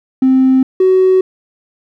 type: tone pair in turn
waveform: triangle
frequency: 261.6 / 374.4 Hz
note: C4 / F#4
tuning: 0 / +20 cents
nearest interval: tritone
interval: 620 cents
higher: second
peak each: -3 dBFS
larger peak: neither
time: 0.22-0.63 / 0.8-1.21 s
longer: neither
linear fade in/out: 5 ms
effects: tanh soft clip ceiling -3 dBFS